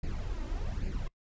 brown noise with flanger, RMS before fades -34 dBFS, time 0.03-1.08 s, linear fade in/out 5 ms, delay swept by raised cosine 0.42 to 3.32 ms, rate 1.2 Hz, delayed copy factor +0.7, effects noise-tail reverb RT60 0.1 s tail -23 dB re dry + resampled to 16000 Hz

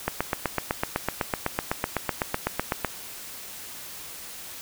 click train, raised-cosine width 0.5 ms, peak -8 dBFS, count 23, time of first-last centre 0.08-2.847 s, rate 7.95 Hz, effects white hiss -40 dBFS RMS until 4.61 s

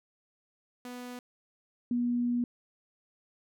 sawtooth / sine tone pair in turn, 246.9 / 241.8 Hz, B3 / B3, 0 / -36 cents, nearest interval unison, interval 36 cents, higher first, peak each -36 / -26 dBFS, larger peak second, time 0.85-1.19 / 1.91-2.44 s, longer second, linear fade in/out 2 ms, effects none

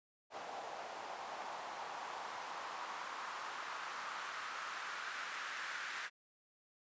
white noise with band-pass filter sweep, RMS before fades -45 dBFS, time 0.3-6.1 s, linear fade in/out 50 ms, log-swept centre 710 to 1600 Hz, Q 2.4, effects resampled to 16000 Hz

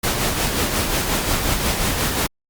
pink noise with tremolo, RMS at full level -19 dBFS, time 0.03-2.27 s, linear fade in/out 10 ms, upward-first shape sine, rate 5.6 Hz, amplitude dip 40%, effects Opus 48 kbps

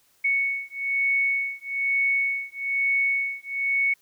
sine beating tone pair, 2217 / 2218.1 Hz, C#7 / C#7, 0 / 0 cents, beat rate 1.1 Hz, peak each -25 dBFS, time 0.24-3.94 s, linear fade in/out 10 ms, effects white hiss -63 dBFS RMS until 4.01 s

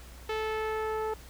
sawtooth tone with low-pass filter sweep, 436.3 Hz, A4, 15 cents flat, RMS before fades -32 dBFS, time 0.29-1.14 s, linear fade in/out 5 ms, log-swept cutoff 3400 to 1100 Hz, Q 1.2, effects added 60 Hz sine -47 dBFS peak until 1.29 s + pink hiss -52 dBFS RMS until 1.29 s

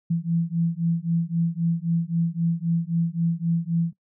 sine beating tone pair, 165.8 / 169.6 Hz, E3 / E3, +10 / +50 cents, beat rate 3.8 Hz, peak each -24 dBFS, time 0.1-3.93 s, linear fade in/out 10 ms, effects noise-tail reverb RT60 0.1 s tail -20 dB re dry

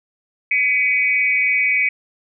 sine tone with amplitude modulation, 2259 Hz, C#7, 32 cents sharp, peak -10 dBFS, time 0.51-1.89 s, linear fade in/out 5 ms, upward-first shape sine, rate 243 Hz, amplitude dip 95%, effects none

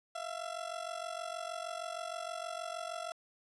30% pulse ring-modulated tone, 674 Hz, E5, 38 cents sharp, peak -33 dBFS, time 0.15-3.12 s, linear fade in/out 0 ms, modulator 23.2 Hz, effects resampled to 24000 Hz + 12-bit

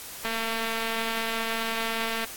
click train, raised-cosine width 0.3 ms, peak -14 dBFS, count 452, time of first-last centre 0.25-2.246 s, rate 226 Hz, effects white hiss -40 dBFS RMS until 2.36 s + AAC 64 kbps

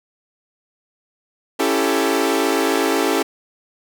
sawtooth chord, A dominant seventh, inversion first, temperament equal with one note detuned, 277.2 / 332.9 / 392 / 440 Hz, C#4 / E4 / G4 / A4, 0 / +17 / 0 / 0 cents, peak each -18 dBFS, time 1.59-3.23 s, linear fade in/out 10 ms, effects none

